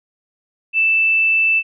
sine tone, 2646 Hz, E7, 6 cents sharp, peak -12 dBFS, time 0.73-1.63 s, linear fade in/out 50 ms, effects none

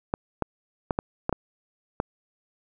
clicks, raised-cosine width 1 ms, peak -10 dBFS, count 7, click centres 0.139 / 0.423 / 0.908 / 0.989 / 1.294 / 1.327 / 2.001 s, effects none

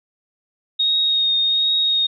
sine tone with vibrato, 3729 Hz, A#7, in tune, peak -15 dBFS, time 0.79-2.07 s, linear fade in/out 10 ms, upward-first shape triangle, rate 1.3 Hz, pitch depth 20 cents each way, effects none

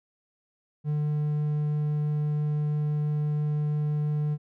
triangle tone, 149.5 Hz, D3, 31 cents sharp, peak -22 dBFS, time 0.84-4.38 s, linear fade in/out 50 ms, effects none

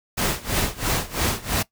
pink noise with tremolo, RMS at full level -21 dBFS, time 0.17-1.63 s, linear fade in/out 10 ms, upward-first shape sine, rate 3 Hz, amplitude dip 90%, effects noise-tail reverb RT60 0.1 s tail -19 dB re dry

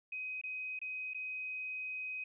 sine tone with dropouts, 2518 Hz, D#7, 20 cents sharp, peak -38 dBFS, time 0.12-2.24 s, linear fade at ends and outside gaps 5 ms, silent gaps 0.414-0.436 / 0.791-0.815 / 1.136-1.145 s, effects none

